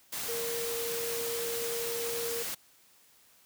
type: tone in noise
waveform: sine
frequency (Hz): 466.6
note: A#4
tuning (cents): +2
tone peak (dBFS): -34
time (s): 0.28-2.43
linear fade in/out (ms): 10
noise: white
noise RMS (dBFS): -36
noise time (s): 0.12-2.55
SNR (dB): -1
effects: white hiss -62 dBFS RMS until 3.45 s + high-pass 60 Hz 12 dB/octave